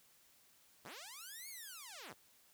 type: linear two-way sweep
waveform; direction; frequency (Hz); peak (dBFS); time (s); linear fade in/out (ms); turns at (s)
5% pulse; up then down; 64.5 to 2245 to 64.5; -38; 0.84-2.14; 20; 1.49
effects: white hiss -68 dBFS RMS until 2.53 s